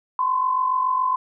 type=tone pair together; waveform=sine; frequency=1019 / 1066.1 Hz; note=C6 / C6; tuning=-46 / +32 cents; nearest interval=minor second; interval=78 cents; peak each=-19 / -26 dBFS; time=0.19-1.16 s; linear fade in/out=2 ms; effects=none